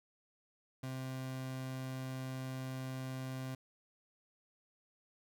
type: tone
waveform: 30% pulse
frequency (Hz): 130.7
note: C3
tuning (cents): -1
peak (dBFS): -37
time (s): 0.83-3.55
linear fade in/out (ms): 5
effects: none